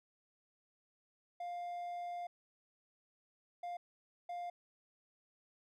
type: tone bursts at uneven times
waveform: triangle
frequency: 702 Hz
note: F5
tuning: 9 cents sharp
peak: -38 dBFS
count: 3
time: 1.4-2.27 / 3.63-3.77 / 4.29-4.5 s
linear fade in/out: 5 ms
effects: none